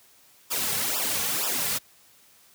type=noise with flanger; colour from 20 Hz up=white; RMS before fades=-27 dBFS; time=0.5-1.79 s; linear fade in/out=20 ms; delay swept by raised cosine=0.47 to 3.27 ms; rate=2.1 Hz; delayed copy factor=-0.95; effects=white hiss -57 dBFS RMS until 2.54 s + high-pass 60 Hz 12 dB/octave